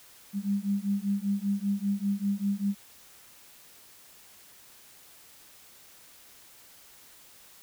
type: beating tone pair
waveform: sine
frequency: 197.6 / 202.7 Hz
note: G3 / G#3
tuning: +14 / -42 cents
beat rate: 5.1 Hz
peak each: -29 dBFS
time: 0.33-2.75 s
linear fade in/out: 50 ms
effects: white hiss -54 dBFS RMS until 7.62 s